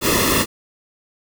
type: noise with comb filter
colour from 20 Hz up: pink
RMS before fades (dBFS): -17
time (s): 0.01-0.46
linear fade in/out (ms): 50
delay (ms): 1.3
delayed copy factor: -0.8
effects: none